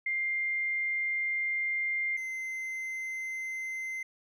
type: tone pair in turn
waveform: sine / triangle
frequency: 2100 / 2071 Hz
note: C7 / C7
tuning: +6 / -18 cents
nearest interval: unison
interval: 24 cents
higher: first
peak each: -28 / -32 dBFS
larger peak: first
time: 0.06-2.17 / 2.17-4.03 s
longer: first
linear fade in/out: 5 ms
effects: none